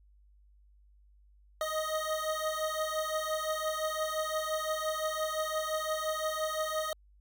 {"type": "beating tone pair", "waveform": "25% pulse", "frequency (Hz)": [622, 627.8], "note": ["D#5", "D#5"], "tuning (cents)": [-1, 15], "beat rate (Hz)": 5.8, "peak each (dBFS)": -30, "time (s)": [1.61, 6.93], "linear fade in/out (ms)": 2, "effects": ["added 50 Hz sine -58 dBFS peak until 7.2 s", "MP3 96 kbps"]}